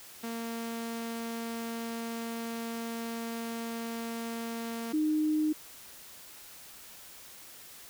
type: tone pair in turn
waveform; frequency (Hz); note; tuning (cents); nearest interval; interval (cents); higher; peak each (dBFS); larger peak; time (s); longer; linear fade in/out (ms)
sawtooth / sine; 230.2 / 307.3; A#3 / D#4; -22 / -21; perfect fourth; 501; second; -31 / -25; second; 0.23-4.93 / 4.93-5.53; first; 10
effects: white hiss -50 dBFS RMS until 7.89 s